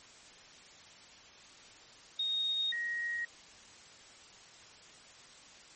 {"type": "tone pair in turn", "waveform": "sine", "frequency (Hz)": [3722, 1888.1], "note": ["A#7", "A#6"], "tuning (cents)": [-3, 22], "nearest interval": "octave", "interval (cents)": 1175, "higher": "first", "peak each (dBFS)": [-30, -33], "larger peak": "first", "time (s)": [[2.19, 2.72], [2.72, 3.25]], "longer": "neither", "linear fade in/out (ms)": 5, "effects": ["white hiss -55 dBFS RMS until 5.75 s", "MP3 32 kbps"]}